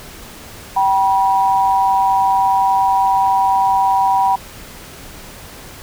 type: tone pair together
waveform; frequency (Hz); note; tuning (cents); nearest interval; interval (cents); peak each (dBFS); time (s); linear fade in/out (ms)
sine; 775 / 970; G5 / B5; -20 / -31; major third; 389; -14; 0.76-4.36; 10
effects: pink hiss -36 dBFS RMS until 5.82 s